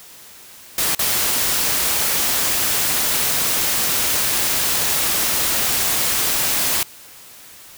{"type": "noise with dropouts", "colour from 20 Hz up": "white", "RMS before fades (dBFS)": -19, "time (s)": [0.78, 6.83], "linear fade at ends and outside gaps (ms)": 2, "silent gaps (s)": [0.95, 0.991], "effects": ["white hiss -42 dBFS RMS until 7.77 s"]}